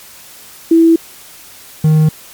sine / triangle tone pair in turn, 329.6 / 155.55 Hz, E4 / D#3, 0 / 0 cents, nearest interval octave + minor second, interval 1300 cents, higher first, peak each -4 dBFS, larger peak neither, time 0.71-0.96 / 1.84-2.09 s, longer neither, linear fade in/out 5 ms, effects white hiss -37 dBFS RMS until 2.33 s + MP3 96 kbps

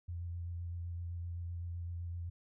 sine tone with vibrato, 86.2 Hz, F2, 22 cents flat, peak -38 dBFS, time 0.08-2.3 s, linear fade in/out 10 ms, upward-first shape square, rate 7.8 Hz, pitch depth 16 cents each way, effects none

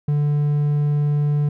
triangle tone, 146.83 Hz, D3, in tune, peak -14 dBFS, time 0.08-1.49 s, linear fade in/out 5 ms, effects none

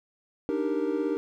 triangle chord, Eb major seventh, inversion third, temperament equal, 293.7 / 311.1 / 392 / 466.2 Hz, D4 / Eb4 / G4 / Bb4, 0 / 0 / 0 / 0 cents, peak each -29 dBFS, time 0.49-1.17 s, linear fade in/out 0 ms, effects none

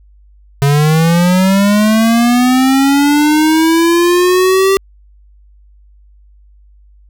square linear sweep, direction up, 138.59 to 391.5 Hz, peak -8 dBFS, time 0.62-4.77 s, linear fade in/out 0 ms, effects added 50 Hz sine -41 dBFS peak until 7.09 s

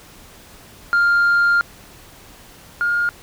sine tone pair in turn, 1400 / 1417.9 Hz, F6 / F6, +4 / +26 cents, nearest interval unison, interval 22 cents, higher second, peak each -10 / -15 dBFS, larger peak first, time 0.93-1.61 / 2.81-3.09 s, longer first, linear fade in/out 0 ms, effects tanh soft clip ceiling -11 dBFS + pink hiss -44 dBFS RMS until 3.22 s

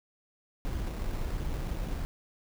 brown noise with sample-and-hold, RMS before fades -33 dBFS, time 0.65-2.05 s, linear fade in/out 0 ms, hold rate 3150 Hz, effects none

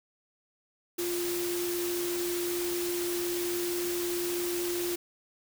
sine tone in noise, 350 Hz, F4, 4 cents sharp, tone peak -30 dBFS, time 0.98-4.96 s, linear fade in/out 10 ms, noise white, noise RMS -36 dBFS, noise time 0.98-4.96 s, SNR +3 dB, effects none

